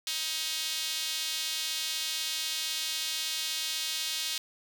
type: tone with high-pass filter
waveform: sawtooth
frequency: 316.1 Hz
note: D#4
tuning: 27 cents sharp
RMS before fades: -33 dBFS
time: 0.07-4.38 s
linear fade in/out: 2 ms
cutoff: 3600 Hz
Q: 1.8
effects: none